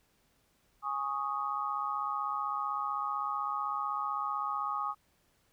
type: chord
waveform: sine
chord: Ab suspended fourth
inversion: none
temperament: equal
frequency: 830.6 / 1108.7 / 1244.5 Hz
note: Ab5 / Db6 / Eb6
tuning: 0 / 0 / 0 cents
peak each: -38 / -36 / -34 dBFS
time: 0.82-4.95 s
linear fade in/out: 50 ms
effects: pink hiss -71 dBFS RMS until 5.52 s